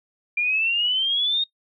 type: exponential sweep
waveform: sine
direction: up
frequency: 2384 to 3729 Hz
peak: -19 dBFS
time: 0.37-1.44 s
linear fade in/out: 5 ms
effects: noise-tail reverb RT60 0.1 s tail -22 dB re dry